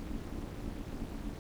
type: noise with amplitude modulation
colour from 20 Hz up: brown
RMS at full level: -36 dBFS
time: 0-1.39 s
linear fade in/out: 0 ms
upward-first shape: sine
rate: 252 Hz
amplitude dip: 100%
effects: none